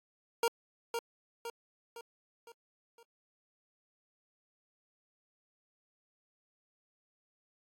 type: tone with echo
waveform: 25% pulse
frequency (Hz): 466.2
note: A#4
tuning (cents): 0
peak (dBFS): -23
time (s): 0.43-0.48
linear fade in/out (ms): 2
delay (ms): 510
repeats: 5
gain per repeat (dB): -6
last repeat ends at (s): 3.03
effects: AAC 48 kbps